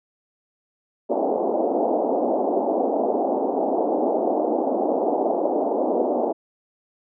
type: band-pass noise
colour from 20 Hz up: white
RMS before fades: -22 dBFS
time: 1.09-6.33 s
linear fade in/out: 20 ms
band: 240 to 780 Hz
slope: 48 dB/octave
effects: none